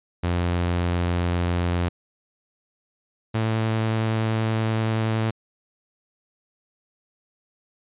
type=tone pair in turn; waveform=sawtooth; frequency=87.5 / 111.17 Hz; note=F2 / A2; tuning=+4 / +18 cents; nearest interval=major third; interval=414 cents; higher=second; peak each=-17 dBFS; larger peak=neither; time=0.23-1.89 / 3.34-5.31 s; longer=second; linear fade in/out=10 ms; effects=resampled to 8000 Hz